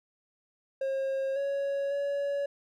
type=tone with pitch steps; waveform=triangle; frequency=538 / 557 / 565 Hz; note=C5 / C#5 / C#5; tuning=+48 / +8 / +33 cents; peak=-26 dBFS; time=0.81-2.46 s; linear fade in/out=5 ms; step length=550 ms; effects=none